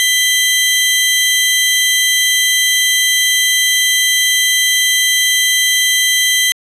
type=tone pair together; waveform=sawtooth; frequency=1997 / 3161 Hz; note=B6 / G7; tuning=+19 / +14 cents; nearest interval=minor sixth; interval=795 cents; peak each=-10 dBFS; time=0-6.52 s; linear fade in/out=0 ms; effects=resampled to 32000 Hz